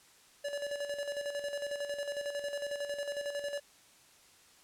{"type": "tone with tremolo", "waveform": "square", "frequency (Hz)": 574, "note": "D5", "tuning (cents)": -40, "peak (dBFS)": -34, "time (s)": [0.44, 3.6], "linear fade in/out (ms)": 10, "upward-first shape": "square", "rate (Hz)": 11, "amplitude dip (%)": 55, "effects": ["white hiss -61 dBFS RMS until 4.63 s", "low-pass 10000 Hz 12 dB/octave"]}